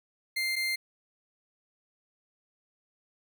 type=tone pair in turn; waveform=30% pulse; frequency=2100 / 2100 Hz; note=C7 / C7; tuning=+6 / +6 cents; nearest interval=unison; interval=0 cents; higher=neither; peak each=-25 dBFS; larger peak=neither; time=0.36-0.56 / 0.56-0.76 s; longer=neither; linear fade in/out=10 ms; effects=none